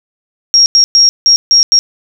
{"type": "tone bursts at uneven times", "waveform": "sine", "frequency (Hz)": 5588, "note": "F8", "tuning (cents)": 0, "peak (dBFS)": -3, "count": 6, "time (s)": [[0.54, 0.66], [0.75, 0.84], [0.95, 1.09], [1.26, 1.36], [1.51, 1.63], [1.72, 1.79]], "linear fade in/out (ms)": 0, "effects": []}